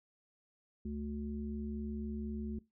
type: harmonic tone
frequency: 73 Hz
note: D2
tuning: 10 cents flat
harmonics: 1 / 3 / 5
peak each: -42 / -39 / -48 dBFS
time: 0.85-2.59 s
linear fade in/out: 5 ms
effects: noise-tail reverb RT60 0.2 s tail -19 dB re dry